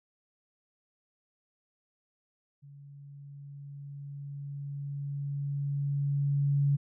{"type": "tone with level ramp", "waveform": "sine", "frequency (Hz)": 141.5, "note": "C#3", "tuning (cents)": 36, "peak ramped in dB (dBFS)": [-48, -22], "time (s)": [2.62, 6.77], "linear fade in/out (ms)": 20, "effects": []}